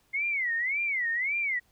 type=tone with vibrato; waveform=sine; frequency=2093 Hz; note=C7; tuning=in tune; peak=-26 dBFS; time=0.13-1.6 s; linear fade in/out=20 ms; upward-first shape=sine; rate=1.8 Hz; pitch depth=230 cents each way; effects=pink hiss -67 dBFS RMS until 1.71 s